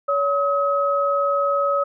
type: tone pair together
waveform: sine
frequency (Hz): 565.3 / 1275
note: C#5 / D#6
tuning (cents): +34 / +42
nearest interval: octave + major second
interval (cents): 1408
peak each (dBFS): -20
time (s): 0.08-1.84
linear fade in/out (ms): 10
effects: none